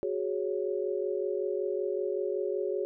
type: chord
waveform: sine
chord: F# suspended second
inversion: none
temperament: equal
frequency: 370 / 415.3 / 554.4 Hz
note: F#4 / G#4 / C#5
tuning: 0 / 0 / 0 cents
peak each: -32 / -32 / -35 dBFS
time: 0.03-2.85 s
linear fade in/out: 0 ms
effects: none